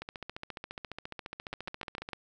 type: two click trains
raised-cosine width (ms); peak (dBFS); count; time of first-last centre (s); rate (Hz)
0.3; -23 / -21; 31 / 5; 0.02-2.089 / 1.53-2.132; 14.5 / 6.64
effects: none